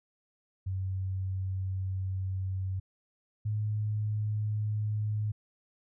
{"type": "tone pair in turn", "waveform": "sine", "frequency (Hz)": [94.7, 106.2], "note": ["F#2", "G#2"], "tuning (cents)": [41, 39], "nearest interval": "major second", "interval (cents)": 198, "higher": "second", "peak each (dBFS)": [-30, -28], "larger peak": "second", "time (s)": [[0.66, 2.8], [3.45, 5.32]], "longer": "first", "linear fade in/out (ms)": 10, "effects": []}